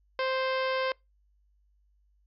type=harmonic tone; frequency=523.3 Hz; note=C5; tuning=in tune; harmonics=1 / 2 / 3 / 4 / 5 / 6 / 7 / 8 / 9 / 10; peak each=-29 / -33 / -36 / -38 / -41 / -42 / -46 / -48 / -46 / -49 dBFS; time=0.19-0.92 s; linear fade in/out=2 ms; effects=noise-tail reverb RT60 0.2 s tail -25 dB re dry + added 50 Hz sine -64 dBFS peak until 2.26 s